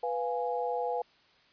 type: chord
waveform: sine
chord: F diminished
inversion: second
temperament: equal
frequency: 493.9 / 698.5 / 830.6 Hz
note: Cb5 / F5 / Ab5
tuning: 0 / 0 / 0 cents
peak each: -32 / -35 / -34 dBFS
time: 0.03-1.02 s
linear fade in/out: 5 ms
effects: white hiss -63 dBFS RMS until 1.52 s + resampled to 11025 Hz